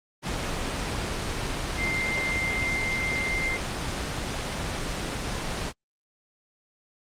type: tone in noise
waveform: sine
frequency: 2093 Hz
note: C7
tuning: in tune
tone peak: -26 dBFS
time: 1.76-3.59 s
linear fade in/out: 50 ms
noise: pink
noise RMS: -29 dBFS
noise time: 0.22-5.73 s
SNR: 0 dB
effects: low-pass 7000 Hz 12 dB/octave + Opus 32 kbps